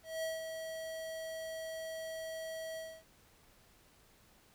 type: tone with ADSR envelope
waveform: square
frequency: 645 Hz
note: E5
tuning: 38 cents flat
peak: -35 dBFS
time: 0.03-3.04 s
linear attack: 200 ms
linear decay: 170 ms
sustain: -6 dB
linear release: 270 ms
effects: pink hiss -65 dBFS RMS until 4.54 s